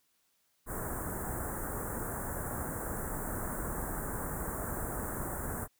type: band-stop noise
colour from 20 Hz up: pink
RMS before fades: -37 dBFS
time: 0.66-5.68 s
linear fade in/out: 50 ms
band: 1700 to 7800 Hz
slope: 48 dB/octave
effects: white hiss -74 dBFS RMS until 5.79 s